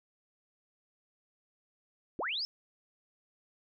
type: linear sweep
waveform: sine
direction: up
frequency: 237.3 to 5350 Hz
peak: -32 dBFS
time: 2.19-2.45 s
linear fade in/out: 0 ms
effects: none